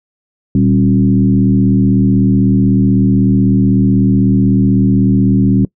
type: tone with frequency modulation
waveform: sine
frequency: 193.3 Hz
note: G3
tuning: 24 cents flat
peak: -7 dBFS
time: 0.55-5.65 s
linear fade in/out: 2 ms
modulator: 76.1 Hz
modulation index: 1.2
effects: noise-tail reverb RT60 0.1 s tail -23 dB re dry